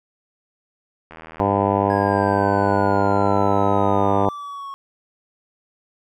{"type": "click train", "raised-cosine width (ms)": 0.5, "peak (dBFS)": -23, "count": 254, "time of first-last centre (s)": [1.11, 4.249], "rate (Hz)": 80.6}
{"type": "harmonic tone", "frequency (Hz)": 99.8, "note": "G2", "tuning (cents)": 32, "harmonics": [1, 2, 3, 4, 5, 6, 7, 8, 9, 10], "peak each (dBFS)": [-25, -25, -25, -25, -25, -25, -25, -25, -25, -25], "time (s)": [1.4, 4.29], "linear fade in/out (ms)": 0}
{"type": "exponential sweep", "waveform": "triangle", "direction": "down", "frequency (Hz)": [1660, 1097], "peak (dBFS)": -28, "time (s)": [1.9, 4.74], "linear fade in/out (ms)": 0}
{"effects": []}